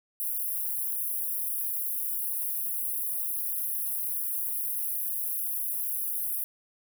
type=high-pass noise; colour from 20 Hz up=white; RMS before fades=-31 dBFS; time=0.2-6.44 s; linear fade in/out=0 ms; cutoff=10000 Hz; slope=96 dB/octave; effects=none